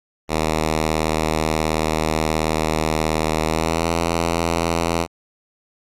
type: tone with pitch glide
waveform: 5% pulse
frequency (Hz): 78.6 to 83.76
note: D#2 to E2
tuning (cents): +18 to +28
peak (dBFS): -7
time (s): 0.28-5.07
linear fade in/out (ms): 50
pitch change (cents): +110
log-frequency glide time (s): 3.42-3.92
effects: low-pass 11000 Hz 12 dB/octave + Opus 48 kbps